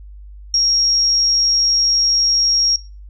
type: tone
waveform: sine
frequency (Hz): 5588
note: F8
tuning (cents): 0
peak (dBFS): -12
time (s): 0.54-2.76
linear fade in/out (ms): 2
effects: noise-tail reverb RT60 0.3 s tail -20 dB re dry + added 50 Hz sine -34 dBFS peak until 3.09 s